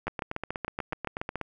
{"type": "two click trains", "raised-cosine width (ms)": 0.5, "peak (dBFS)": [-17, -16], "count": [12, 10], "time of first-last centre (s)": [[0.07, 1.413], [0.08, 1.357]], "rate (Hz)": [8.19, 7.05], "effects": []}